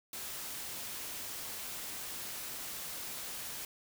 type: noise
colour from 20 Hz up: white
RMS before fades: -42 dBFS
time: 0.13-3.65 s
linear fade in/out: 2 ms
effects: none